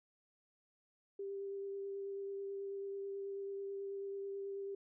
sine tone with vibrato, 395.3 Hz, G4, 15 cents sharp, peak -40 dBFS, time 1.19-4.75 s, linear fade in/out 5 ms, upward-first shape sine, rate 9.2 Hz, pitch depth 11 cents each way, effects none

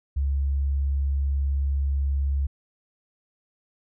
sine tone, 69.3 Hz, C#2, in tune, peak -21 dBFS, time 0.16-2.47 s, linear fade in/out 10 ms, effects none

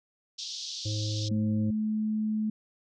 white band-pass noise, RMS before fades -38 dBFS, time 0.38-1.29 s, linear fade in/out 10 ms, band 3300 to 5900 Hz, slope 48 dB/octave
harmonic tone, 106.2 Hz, G#2, 39 cents sharp, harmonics 1 / 3 / 5, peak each -29 / -40 / -44 dBFS, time 0.85-1.71 s, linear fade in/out 10 ms
sine tone, 215.6 Hz, A3, 35 cents flat, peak -26 dBFS, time 1.31-2.5 s, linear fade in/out 5 ms
effects none

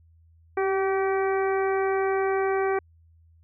harmonic tone with a mistuned harmonic, 384.1 Hz, G4, 35 cents flat, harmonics 1 / 2 / 3 / 4 / 5 / 6, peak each -23 / -29 / -33 / -35 / -37 / -39 dBFS, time 0.57-2.79 s, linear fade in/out 5 ms, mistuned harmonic 1, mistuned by +18 cents, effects added 82 Hz sine -54 dBFS peak until 3.43 s

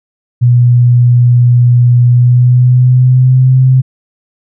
sine tone with pitch glide, 121.9 to 129.9 Hz, B2 to C3, -22 to -12 cents, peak -3 dBFS, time 0.41-3.82 s, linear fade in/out 20 ms, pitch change +110 cents, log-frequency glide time 2.07-3.58 s, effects none

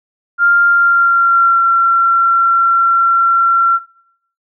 sine tone with pitch glide, 1396.9 to 1362.6 Hz, F6 to F6, 0 to -43 cents, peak -7 dBFS, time 0.38-3.8 s, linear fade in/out 50 ms, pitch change -43 cents, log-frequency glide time 0.67-1.63 s, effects noise-tail reverb RT60 0.7 s tail -21 dB re dry

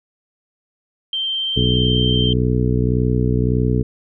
sine tone with vibrato, 3136 Hz, G7, in tune, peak -19 dBFS, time 1.13-2.33 s, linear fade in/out 2 ms, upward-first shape sine, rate 18 Hz, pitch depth 10 cents each way
harmonic tone, 61.74 Hz, B1, in tune, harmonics 1 / 2 / 3 / 4 / 5 / 6 / 7, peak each -21 / -18 / -23 / -23 / -27 / -29 / -24 dBFS, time 1.56-3.83 s, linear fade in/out 10 ms
effects none

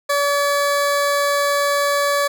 20% pulse tone, 571 Hz, D5, 49 cents flat, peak -11 dBFS, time 0.09-2.28 s, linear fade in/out 10 ms, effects none

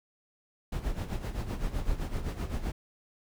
brown noise with tremolo, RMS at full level -30 dBFS, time 0.72-2.72 s, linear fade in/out 5 ms, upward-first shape sine, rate 7.8 Hz, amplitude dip 70%, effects none

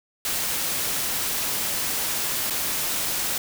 white noise with dropouts, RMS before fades -26 dBFS, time 0.25-3.38 s, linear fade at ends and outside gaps 2 ms, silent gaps 2.5-2.505 s, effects none

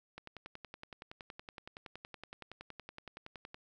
click train, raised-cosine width 0.3 ms, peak -30 dBFS, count 37, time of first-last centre 0.18-3.544 s, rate 10.7 Hz, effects none

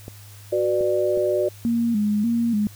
clicks, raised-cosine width 2 ms, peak -22 dBFS, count 3, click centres 0.081 / 0.809 / 1.174 s
sine chord, B minor, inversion second, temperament just, 370.4 / 493.9 / 592.7 Hz, F#4 / B4 / D5, +2 / 0 / +16 cents, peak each -22 / -27 / -21 dBFS, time 0.52-1.49 s, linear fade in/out 10 ms
sine tone with vibrato, 220.8 Hz, A3, 6 cents sharp, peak -18 dBFS, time 1.65-2.67 s, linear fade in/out 0 ms, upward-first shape square, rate 1.7 Hz, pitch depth 97 cents each way
effects added 102 Hz sine -42 dBFS peak until 2.75 s + white hiss -48 dBFS RMS until 2.75 s

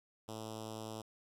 5% pulse tone with notch filter, 110 Hz, A2, in tune, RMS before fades -45 dBFS, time 0.28-1.02 s, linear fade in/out 10 ms, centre 1700 Hz, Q 0.65, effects low-pass 12000 Hz 12 dB/octave + 11-bit

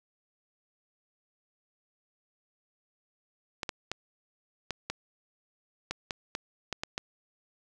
clicks, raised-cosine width 0.2 ms, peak -15 dBFS, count 11, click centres 3.632 / 3.692 / 3.916 / 4.707 / 4.9 / 5.91 / 6.108 / 6.351 / 6.727 / 6.835 / 6.979 s, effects none

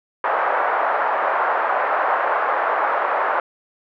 pink band-pass noise, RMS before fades -20 dBFS, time 0.24-3.4 s, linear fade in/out 2 ms, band 610 to 1500 Hz, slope 24 dB/octave, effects none

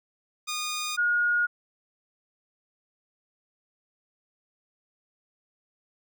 10% pulse / sine tone pair in turn, 1226 / 1436.5 Hz, D#6 / F6, -26 / +48 cents, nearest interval minor third, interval 274 cents, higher second, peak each -21 dBFS, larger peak neither, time 0.47-0.97 / 0.97-1.47 s, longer neither, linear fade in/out 20 ms, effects none

